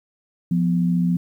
sine tone pair together, 174.5 / 248.8 Hz, F3 / B3, -1 / +13 cents, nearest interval tritone, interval 614 cents, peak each -17 / -25 dBFS, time 0.51-1.17 s, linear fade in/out 5 ms, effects 9-bit

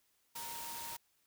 sine tone in noise, 932.3 Hz, A#5, in tune, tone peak -47 dBFS, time 0.35-0.97 s, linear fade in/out 10 ms, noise white, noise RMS -45 dBFS, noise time 0.35-0.97 s, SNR -5 dB, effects white hiss -75 dBFS RMS until 1.26 s

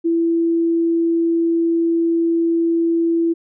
sine tone, 333.7 Hz, E4, 21 cents sharp, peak -14 dBFS, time 0.04-3.34 s, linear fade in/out 20 ms, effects none

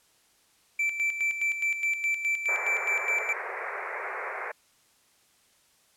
triangle tone with tremolo, 2333 Hz, D7, 12 cents flat, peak -22 dBFS, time 0.79-3.33 s, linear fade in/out 5 ms, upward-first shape square, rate 4.8 Hz, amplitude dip 60%
white band-pass noise, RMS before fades -35 dBFS, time 2.48-4.52 s, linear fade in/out 10 ms, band 380 to 2300 Hz, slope 96 dB/octave
effects white hiss -64 dBFS RMS until 5.96 s + low-pass 11000 Hz 12 dB/octave

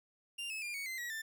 40% pulse tone with pitch steps, 2792 / 2590 / 2403 / 2229 / 2068 / 1918 / 1779.3 Hz, F7 / E7 / D7 / C#7 / C7 / A#6 / A6, -1 / -31 / +39 / +9 / -21 / +49 / +19 cents, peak -38 dBFS, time 0.38-1.22 s, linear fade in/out 10 ms, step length 120 ms, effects none

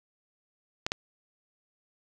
clicks, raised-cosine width 0.2 ms, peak -11 dBFS, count 2, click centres 0.865 / 0.919 s, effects none

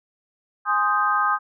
sine chord, Ab major seventh, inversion none, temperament equal, 830.6 / 1046.5 / 1244.5 / 1568 Hz, Ab5 / C6 / Eb6 / G6, 0 / 0 / 0 / 0 cents, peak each -26 / -26 / -20 / -25 dBFS, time 0.65-1.39 s, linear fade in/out 50 ms, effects none

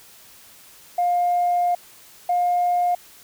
sine tone pair in turn, 707 / 709.7 Hz, F5 / F5, +21 / +28 cents, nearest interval unison, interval 7 cents, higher second, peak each -16 / -16 dBFS, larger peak neither, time 0.98-1.75 / 2.29-2.95 s, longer first, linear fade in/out 5 ms, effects tanh soft clip ceiling -13 dBFS + white hiss -48 dBFS RMS until 3.23 s

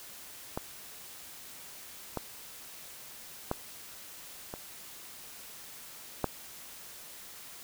clicks, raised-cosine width 1 ms, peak -18 / -18 / -15 / -24 / -13 dBFS, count 5, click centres 0.575 / 2.173 / 3.514 / 4.539 / 6.243 s, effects white hiss -48 dBFS RMS until 7.63 s

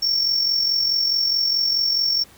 triangle tone with amplitude modulation, 5470 Hz, F8, 37 cents flat, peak -14 dBFS, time 0.02-2.24 s, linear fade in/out 10 ms, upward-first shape sine, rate 44.7 Hz, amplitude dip 50%, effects pink hiss -49 dBFS RMS until 2.37 s

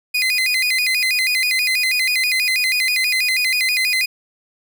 30% pulse tone with vibrato, 2253 Hz, C#7, 28 cents sharp, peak -13 dBFS, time 0.14-4.06 s, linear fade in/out 10 ms, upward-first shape square, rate 6.2 Hz, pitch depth 160 cents each way, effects none

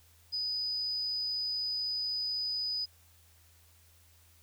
sine tone, 4978 Hz, D#8, in tune, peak -31 dBFS, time 0.32-2.86 s, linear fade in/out 20 ms, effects added 83 Hz sine -62 dBFS peak until 4.42 s + white hiss -64 dBFS RMS until 4.42 s

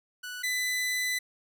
sawtooth tone pair in turn, 1480 / 2001 Hz, F#6 / B6, 0 / +22 cents, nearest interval perfect fourth, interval 522 cents, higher second, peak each -33 / -24 dBFS, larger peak second, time 0.23-0.43 / 0.43-1.19 s, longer second, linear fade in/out 10 ms, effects none

